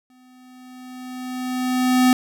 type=tone with exponential growth; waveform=square; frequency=253.4 Hz; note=B3; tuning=45 cents sharp; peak=-12 dBFS; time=0.1-2.13 s; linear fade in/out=1 ms; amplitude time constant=440 ms; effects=none